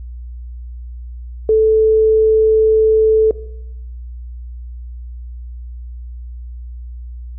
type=tone; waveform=sine; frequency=438 Hz; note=A4; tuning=8 cents flat; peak=-8 dBFS; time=1.49-3.31 s; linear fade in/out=2 ms; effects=noise-tail reverb RT60 0.8 s tail -18 dB re dry + added 60 Hz sine -27 dBFS peak until 7.38 s